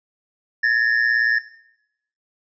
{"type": "ring-modulated tone", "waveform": "triangle", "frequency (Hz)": 1760, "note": "A6", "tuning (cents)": 0, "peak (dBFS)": -10, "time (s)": [0.63, 1.39], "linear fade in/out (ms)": 10, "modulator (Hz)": 58.9, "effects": ["noise-tail reverb RT60 0.8 s tail -17 dB re dry", "resampled to 16000 Hz"]}